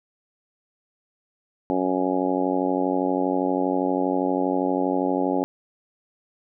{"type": "harmonic tone", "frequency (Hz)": 92.5, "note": "F#2", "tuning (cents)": 0, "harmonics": [2, 3, 4, 5, 6, 7, 8, 9], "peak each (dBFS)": [-33, -24, -28, -30, -29, -32, -33, -29], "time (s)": [1.7, 5.44], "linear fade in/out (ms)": 0, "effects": []}